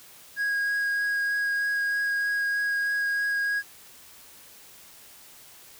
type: tone with vibrato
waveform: triangle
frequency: 1644 Hz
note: G#6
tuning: 18 cents flat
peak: -22 dBFS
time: 0.36-3.63 s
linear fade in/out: 50 ms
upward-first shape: sine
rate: 3.2 Hz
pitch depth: 8 cents each way
effects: white hiss -50 dBFS RMS until 5.79 s